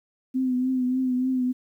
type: tone with vibrato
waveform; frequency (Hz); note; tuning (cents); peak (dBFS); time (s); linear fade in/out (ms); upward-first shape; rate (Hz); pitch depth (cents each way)
sine; 255.5; C4; -41; -21; 0.34-1.53; 20; triangle; 3.4; 46
effects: 10-bit